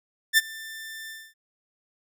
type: tone with ADSR envelope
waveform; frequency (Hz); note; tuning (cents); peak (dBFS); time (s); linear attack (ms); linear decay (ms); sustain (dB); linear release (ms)
sawtooth; 1780; A6; +20; -10; 0.33-1.34; 46; 28; -23; 250
effects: none